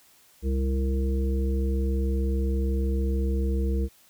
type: harmonic tone with a mistuned harmonic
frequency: 66.7 Hz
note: C2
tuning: 34 cents sharp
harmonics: 1 / 3 / 5 / 7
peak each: -23 / -32 / -35 / -35 dBFS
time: 0.42-3.89 s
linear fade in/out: 50 ms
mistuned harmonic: 7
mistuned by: -25 cents
effects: white hiss -58 dBFS RMS until 4.09 s